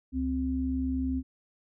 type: tone pair together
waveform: sine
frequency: 69.51 / 260.7 Hz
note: C#2 / C4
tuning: +5 / -6 cents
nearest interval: octave + major seventh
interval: 2289 cents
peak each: -32 / -28 dBFS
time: 0.12-1.23 s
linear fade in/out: 50 ms
effects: none